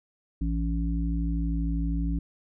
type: harmonic tone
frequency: 56.3 Hz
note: A1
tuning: 40 cents sharp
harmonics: 1 / 3 / 5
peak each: -26 / -31 / -33 dBFS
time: 0.41-2.19 s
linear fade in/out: 5 ms
effects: none